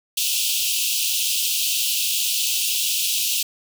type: high-pass noise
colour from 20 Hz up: pink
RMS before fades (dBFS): -22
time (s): 0.17-3.43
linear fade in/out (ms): 5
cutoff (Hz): 2600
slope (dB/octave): 96
effects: none